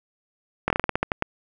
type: slowing click train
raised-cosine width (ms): 0.5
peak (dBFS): -6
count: 11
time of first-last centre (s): 0.68-1.224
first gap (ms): 22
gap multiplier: 1.19
effects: none